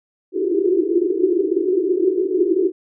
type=band-pass noise; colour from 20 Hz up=white; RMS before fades=-18 dBFS; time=0.32-2.72 s; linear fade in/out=50 ms; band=330 to 400 Hz; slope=96 dB/octave; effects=none